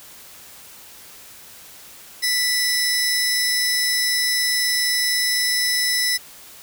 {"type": "tone pair together", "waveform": "sawtooth", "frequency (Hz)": [1975.5, 5224], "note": ["B6", "E8"], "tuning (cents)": [0, -17], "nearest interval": "octave + perfect fourth", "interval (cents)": 1683, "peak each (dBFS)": -18, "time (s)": [2.22, 6.18], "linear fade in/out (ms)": 20, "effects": ["white hiss -43 dBFS RMS until 6.62 s"]}